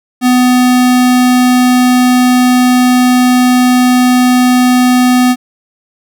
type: tone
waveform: square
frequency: 250 Hz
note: B3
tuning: 21 cents sharp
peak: -6 dBFS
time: 0.21-5.36 s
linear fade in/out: 50 ms
effects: none